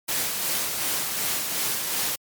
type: noise with tremolo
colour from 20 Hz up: white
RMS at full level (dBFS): -25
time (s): 0.08-2.16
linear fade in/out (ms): 10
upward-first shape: sine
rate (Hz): 2.7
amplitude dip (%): 35
effects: high-pass 100 Hz 12 dB/octave + MP3 96 kbps